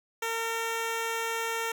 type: tone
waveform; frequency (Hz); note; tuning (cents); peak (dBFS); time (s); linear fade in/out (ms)
10% pulse; 455.9; A#4; -39; -21; 0.22-1.72; 5
effects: none

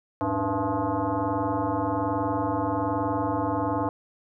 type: tone with frequency modulation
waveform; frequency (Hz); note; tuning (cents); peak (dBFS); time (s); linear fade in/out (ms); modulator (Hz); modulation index
sine; 281.9; C#4; +29; -23; 0.21-3.89; 0; 195; 4.2
effects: none

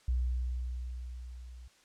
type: tone with level ramp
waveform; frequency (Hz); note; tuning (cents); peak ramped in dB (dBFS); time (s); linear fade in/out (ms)
sine; 61.8; B1; +2; -26 to -46; 0.08-1.68; 5
effects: white hiss -64 dBFS RMS until 1.84 s + low-pass 7000 Hz 12 dB/octave

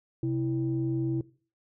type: tone pair together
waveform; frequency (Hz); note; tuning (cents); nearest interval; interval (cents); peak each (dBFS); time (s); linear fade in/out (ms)
sine; 130.4 / 328.6; C3 / E4; -5 / -5; octave + major third; 1600; -28; 0.23-1.21; 2
effects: noise-tail reverb RT60 0.4 s tail -20 dB re dry + tanh soft clip ceiling -19 dBFS

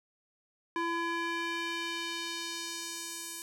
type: tone with band-pass filter sweep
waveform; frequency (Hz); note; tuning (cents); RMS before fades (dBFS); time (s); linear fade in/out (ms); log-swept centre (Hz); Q
square; 336.6; E4; +36; -36; 0.76-3.42; 0; 1200 to 9800; 1.1
effects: none

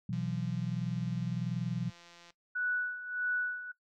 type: chord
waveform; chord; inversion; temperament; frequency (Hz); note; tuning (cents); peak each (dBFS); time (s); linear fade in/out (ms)
sine; B suspended fourth; none; equal; 123.47 / 164.81 / 185; B2 / E3 / F#3; 0 / 0 / 0; -36; 0.09-1.9; 5
type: click train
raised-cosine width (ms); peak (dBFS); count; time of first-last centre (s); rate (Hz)
0.2; -38; 375; 0.13-2.304; 172
type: tone with tremolo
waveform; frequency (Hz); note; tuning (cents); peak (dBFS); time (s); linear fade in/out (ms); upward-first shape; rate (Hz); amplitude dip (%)
sine; 1478; F#6; -2; -28; 2.55-3.72; 10; sine; 1.6; 75
effects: noise-tail reverb RT60 0.1 s tail -17 dB re dry

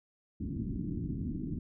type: low-pass noise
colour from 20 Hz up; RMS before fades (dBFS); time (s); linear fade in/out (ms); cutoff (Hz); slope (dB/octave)
white; -36; 0.4-1.59; 5; 300; 48
effects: none

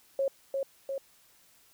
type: tone with echo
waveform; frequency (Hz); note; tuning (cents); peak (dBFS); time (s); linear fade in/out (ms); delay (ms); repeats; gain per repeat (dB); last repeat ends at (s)
sine; 545; C#5; -29; -25; 0.19-0.28; 2; 350; 2; -3; 0.98
effects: white hiss -62 dBFS RMS until 1.73 s

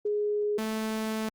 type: tone pair in turn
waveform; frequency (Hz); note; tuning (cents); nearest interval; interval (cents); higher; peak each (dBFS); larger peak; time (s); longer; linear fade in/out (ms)
sine / sawtooth; 416.6 / 219.1; G#4 / A3; +5 / -7; major seventh; 1112; first; -25; neither; 0.05-0.58 / 0.58-1.29; second; 5
effects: Opus 24 kbps

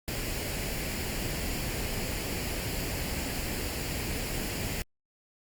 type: noise with comb filter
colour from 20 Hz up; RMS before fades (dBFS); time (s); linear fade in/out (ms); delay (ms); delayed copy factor
pink; -33; 0.08-4.82; 0; 0.41; +0.5
effects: Opus 48 kbps

